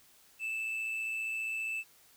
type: tone with amplitude modulation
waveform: triangle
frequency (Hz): 2637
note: E7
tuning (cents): 0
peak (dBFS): -30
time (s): 0.39-1.84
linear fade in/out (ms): 50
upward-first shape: sine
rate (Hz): 115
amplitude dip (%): 35
effects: white hiss -62 dBFS RMS until 2.16 s